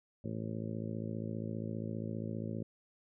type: harmonic tone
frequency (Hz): 55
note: A1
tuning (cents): 0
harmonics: 2 / 3 / 4 / 5 / 6 / 7 / 8 / 9 / 10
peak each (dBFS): -41 / -43 / -41 / -49 / -47 / -49 / -53 / -52 / -50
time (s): 0.24-2.63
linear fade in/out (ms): 5
effects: none